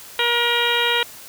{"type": "harmonic tone with a mistuned harmonic", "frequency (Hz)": 475.8, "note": "A#4", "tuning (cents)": 35, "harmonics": [1, 2, 3, 4, 5, 6, 7, 8], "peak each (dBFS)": [-25, -25, -25, -25, -25, -25, -25, -25], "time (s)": [0.19, 1.03], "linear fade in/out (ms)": 2, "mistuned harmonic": 7, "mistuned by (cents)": -52, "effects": ["white hiss -40 dBFS RMS until 1.28 s"]}